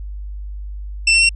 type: tone with pitch steps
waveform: sawtooth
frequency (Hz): 2680 / 2705 / 2730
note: E7 / E7 / F7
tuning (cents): +28 / +44 / -40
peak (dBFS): -7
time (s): 1.07-1.292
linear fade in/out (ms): 5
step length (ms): 74
effects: added 50 Hz sine -26 dBFS peak until 1.35 s + resampled to 22050 Hz